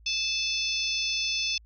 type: harmonic tone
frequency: 873 Hz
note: A5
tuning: 14 cents flat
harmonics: 3 / 4 / 5 / 6 / 7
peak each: -31 / -32 / -35 / -31 / -36 dBFS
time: 0.06-1.58 s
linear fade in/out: 5 ms
effects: added 55 Hz sine -51 dBFS peak until 1.65 s